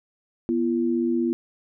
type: tone pair together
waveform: sine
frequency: 243.8 / 340 Hz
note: B3 / F4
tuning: -22 / -46 cents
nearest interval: tritone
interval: 576 cents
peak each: -23 dBFS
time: 0.49-1.33 s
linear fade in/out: 0 ms
effects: none